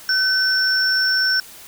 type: tone pair together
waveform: sine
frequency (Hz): 1523 / 5432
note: F#6 / F8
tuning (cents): +50 / -49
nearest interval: octave + minor seventh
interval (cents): 2201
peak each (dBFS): -18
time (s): 0.09-1.4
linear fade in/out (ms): 2
effects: white hiss -41 dBFS RMS until 1.67 s